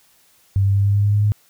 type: tone with pitch steps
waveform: sine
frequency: 98 / 98.91 / 99.83 / 100.76 / 101.69 / 102.63 / 103.59 / 104.55 Hz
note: G2 / G2 / G2 / G2 / G#2 / G#2 / G#2 / G#2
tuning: 0 / +16 / +32 / +48 / -36 / -20 / -4 / +12 cents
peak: -13 dBFS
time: 0.56-1.32 s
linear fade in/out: 0 ms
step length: 95 ms
effects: white hiss -56 dBFS RMS until 1.49 s